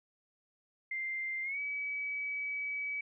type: tone with pitch glide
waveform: sine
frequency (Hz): 2093 to 2282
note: C7 to C#7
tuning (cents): 0 to +50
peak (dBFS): -34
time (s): 0.91-3.01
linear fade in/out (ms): 5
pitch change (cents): +150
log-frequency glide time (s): 1.43-1.59
effects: none